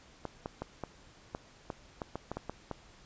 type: clicks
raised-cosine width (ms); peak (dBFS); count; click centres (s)
1; -22; 12; 0.253 / 0.459 / 0.62 / 0.837 / 1.349 / 1.702 / 2.018 / 2.156 / 2.316 / 2.37 / 2.496 / 2.713
effects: pink hiss -58 dBFS RMS until 3.05 s + resampled to 16000 Hz